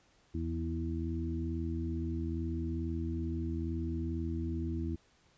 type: harmonic tone with a mistuned harmonic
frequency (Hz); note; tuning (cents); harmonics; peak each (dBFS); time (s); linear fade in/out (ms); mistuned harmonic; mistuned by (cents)
82.3; E2; -2; 1 / 2 / 3 / 4; -35 / -42 / -40 / -39; 0.34-4.96; 10; 2; +16
effects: pink hiss -67 dBFS RMS until 5.37 s + resampled to 16000 Hz